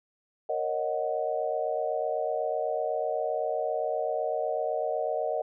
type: chord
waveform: sine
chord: D# minor seventh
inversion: second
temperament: equal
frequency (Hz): 466.2 / 554.4 / 622.3 / 740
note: A#4 / C#5 / D#5 / F#5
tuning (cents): 0 / 0 / 0 / 0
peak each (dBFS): -33 / -34 / -30 / -33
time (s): 0.49-5.42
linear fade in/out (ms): 5
effects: none